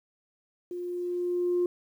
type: tone with level ramp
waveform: sine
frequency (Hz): 354.3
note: F4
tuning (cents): +25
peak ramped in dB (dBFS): -33 to -21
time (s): 0.71-1.66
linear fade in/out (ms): 2
effects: tanh soft clip ceiling -19 dBFS + 10-bit